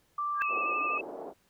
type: tone with pitch glide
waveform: sine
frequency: 1174.7 to 1195.9 Hz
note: D6 to D6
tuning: 0 to +31 cents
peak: -29 dBFS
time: 0.18-0.98 s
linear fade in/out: 5 ms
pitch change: +31 cents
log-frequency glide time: 0.59-0.7 s
type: tone with exponential growth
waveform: sine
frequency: 1618 Hz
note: G#6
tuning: 46 cents flat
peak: -24 dBFS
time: 0.34-0.42 s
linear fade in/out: 0 ms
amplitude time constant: 17 ms
type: tone with vibrato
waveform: sine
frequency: 2596 Hz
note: E7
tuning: 27 cents flat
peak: -32 dBFS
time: 0.41-1.01 s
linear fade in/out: 5 ms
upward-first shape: sine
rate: 12 Hz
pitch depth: 31 cents each way
type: band-pass noise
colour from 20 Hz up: pink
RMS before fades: -41 dBFS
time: 0.48-1.34 s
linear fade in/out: 50 ms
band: 330 to 760 Hz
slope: 24 dB/octave
effects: pink hiss -69 dBFS RMS until 1.49 s